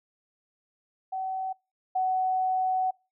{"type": "tone pair in turn", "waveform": "sine", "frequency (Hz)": [758, 748], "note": ["F#5", "F#5"], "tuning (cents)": [42, 19], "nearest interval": "unison", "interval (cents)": 23, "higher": "first", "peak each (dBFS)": [-29, -23], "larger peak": "second", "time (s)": [[1.12, 1.53], [1.95, 2.91]], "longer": "second", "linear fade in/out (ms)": 10, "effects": ["noise-tail reverb RT60 0.3 s tail -26 dB re dry"]}